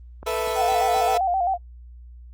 click train, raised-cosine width 1 ms, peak -24 dBFS, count 4, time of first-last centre 0.23-0.965 s, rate 4.08 Hz
30% pulse chord, A suspended second, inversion none, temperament equal, 440 / 493.9 / 659.3 Hz, A4 / B4 / E5, 0 / 0 / 0 cents, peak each -25 dBFS, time 0.26-1.18 s, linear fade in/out 10 ms
sine tone with vibrato, 736 Hz, F#5, 9 cents flat, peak -19 dBFS, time 0.55-1.58 s, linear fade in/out 50 ms, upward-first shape square, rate 7.6 Hz, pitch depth 75 cents each way
effects added 60 Hz sine -40 dBFS peak until 2.33 s + Opus 24 kbps

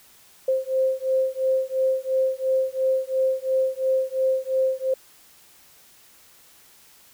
sine beating tone pair, 523.3 / 526.2 Hz, C5 / C5, 0 / +10 cents, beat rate 2.9 Hz, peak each -23 dBFS, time 0.48-4.94 s, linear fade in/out 5 ms, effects white hiss -53 dBFS RMS until 7.13 s

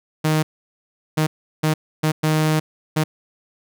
sawtooth tone bursts at uneven times, 155.56 Hz, D#3, in tune, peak -12 dBFS, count 6, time 0.24-0.43 / 1.17-1.27 / 1.63-1.74 / 2.03-2.12 / 2.23-2.6 / 2.96-3.04 s, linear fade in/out 10 ms, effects none

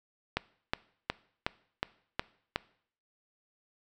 click train, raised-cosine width 0.3 ms, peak -12 dBFS, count 7, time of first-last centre 0.37-2.56 s, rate 2.74 Hz, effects noise-tail reverb RT60 0.6 s tail -21 dB re dry

